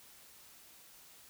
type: silence
effects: white hiss -58 dBFS RMS until 1.29 s